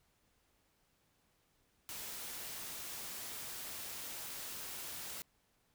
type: noise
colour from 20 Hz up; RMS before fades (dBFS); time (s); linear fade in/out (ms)
white; -45; 1.89-5.22; 0
effects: pink hiss -75 dBFS RMS until 5.74 s